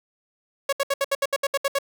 sawtooth tone bursts, 554.4 Hz, C#5, in tune, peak -16 dBFS, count 11, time 0.69-1.787 s, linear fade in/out 5 ms, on 37 ms, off 69 ms, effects none

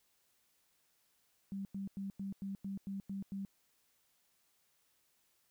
sine tone bursts, 196 Hz, G3, in tune, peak -38 dBFS, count 9, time 1.52-3.45 s, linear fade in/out 0 ms, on 130 ms, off 95 ms, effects white hiss -75 dBFS RMS until 5.5 s

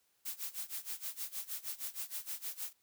blue noise with tremolo, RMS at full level -39 dBFS, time 0.25-2.73 s, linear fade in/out 10 ms, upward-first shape sine, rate 6.4 Hz, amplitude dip 90%, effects white hiss -75 dBFS RMS until 2.82 s

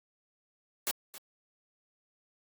white noise with echo, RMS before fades -31 dBFS, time 0.87-0.91 s, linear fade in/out 0 ms, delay 270 ms, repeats 1, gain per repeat -15 dB, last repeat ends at 1.18 s, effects high-pass 200 Hz 12 dB/octave + Opus 48 kbps

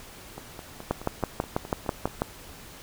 two click trains, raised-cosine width 1 ms, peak -24 / -10 dBFS, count 9 / 9, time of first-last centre 0.38-2.075 / 0.91-2.219 s, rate 4.72 / 6.11 Hz, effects pink hiss -46 dBFS RMS until 2.82 s

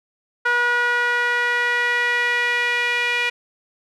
sawtooth tone with band-pass filter sweep, 483 Hz, B4, 39 cents flat, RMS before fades -20 dBFS, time 0.45-3.3 s, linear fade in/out 10 ms, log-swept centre 1500 to 2300 Hz, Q 3.7, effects none

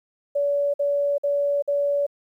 sine tone bursts, 571 Hz, D5, 49 cents flat, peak -19 dBFS, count 4, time 0.35-2.066 s, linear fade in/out 10 ms, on 390 ms, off 52 ms, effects 10-bit

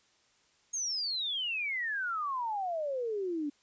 sine exponential sweep, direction down, 6645 to 281.6 Hz, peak -31 dBFS, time 0.73-3.5 s, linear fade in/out 10 ms, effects white hiss -68 dBFS RMS until 3.62 s + resampled to 16000 Hz

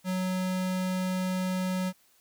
square tone, 185 Hz, F#3, in tune, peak -28 dBFS, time 0.04-1.93 s, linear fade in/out 50 ms, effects white hiss -64 dBFS RMS until 2.2 s

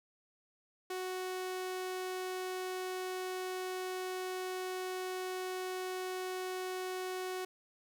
sawtooth tone, 370 Hz, F#4, in tune, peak -33 dBFS, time 0.9-7.45 s, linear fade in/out 5 ms, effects 12-bit

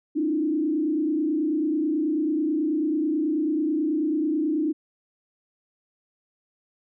sine tone with frequency modulation, 307.7 Hz, D#4, 19 cents flat, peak -21 dBFS, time 0.15-4.73 s, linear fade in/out 20 ms, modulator 29.2 Hz, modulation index 0.92, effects none

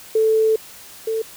sine tone pair in turn, 440 / 444.9 Hz, A4 / A4, 0 / +19 cents, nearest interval unison, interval 19 cents, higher second, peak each -13 / -19 dBFS, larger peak first, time 0.15-0.56 / 1.07-1.22 s, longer first, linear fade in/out 5 ms, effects white hiss -41 dBFS RMS until 1.36 s

